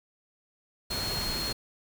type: tone in noise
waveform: sine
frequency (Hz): 4272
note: C8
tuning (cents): +35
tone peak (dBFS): -32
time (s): 0.9-1.53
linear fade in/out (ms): 10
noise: pink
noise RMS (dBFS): -34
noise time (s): 0.9-1.53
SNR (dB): -1
effects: none